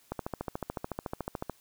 click train, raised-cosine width 1 ms, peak -19 dBFS, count 20, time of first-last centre 0.12-1.497 s, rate 13.8 Hz, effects white hiss -63 dBFS RMS until 1.6 s

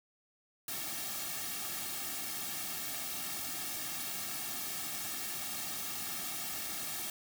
white noise with comb filter, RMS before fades -39 dBFS, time 0.68-7.1 s, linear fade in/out 2 ms, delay 2 ms, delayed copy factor -0.9, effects none

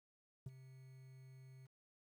triangle tone with ADSR envelope, 131.1 Hz, C3, 4 cents sharp, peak -40 dBFS, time 0.46-1.67 s, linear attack 5 ms, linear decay 29 ms, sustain -14 dB, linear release 15 ms, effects 12-bit

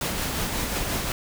pink noise with tremolo, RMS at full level -26 dBFS, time 0.01-1.12 s, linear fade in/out 2 ms, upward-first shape triangle, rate 5.6 Hz, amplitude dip 35%, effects none

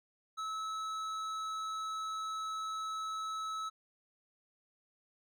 sine tone with hard clipping, 1299 Hz, E6, 26 cents flat, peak -38 dBFS, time 0.37-3.7 s, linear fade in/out 20 ms, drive 10 dB, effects none

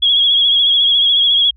sine tone with vibrato, 3322 Hz, G#7, in tune, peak -9 dBFS, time 0.02-1.51 s, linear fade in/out 10 ms, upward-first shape triangle, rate 14 Hz, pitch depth 54 cents each way, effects added 60 Hz sine -44 dBFS peak until 1.56 s

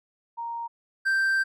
sine / triangle tone pair in turn, 932.3 / 1567.9 Hz, A#5 / G6, 0 / 0 cents, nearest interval major sixth, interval 900 cents, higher second, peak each -30 / -19 dBFS, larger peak second, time 0.37-0.68 / 1.05-1.44 s, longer second, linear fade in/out 20 ms, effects none

